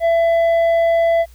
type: tone with tanh clipping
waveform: sine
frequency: 669 Hz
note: E5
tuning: 25 cents sharp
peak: -13 dBFS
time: 0-1.26 s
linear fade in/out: 50 ms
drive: 6 dB
effects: added 60 Hz sine -41 dBFS peak until 1.34 s + white hiss -53 dBFS RMS until 1.34 s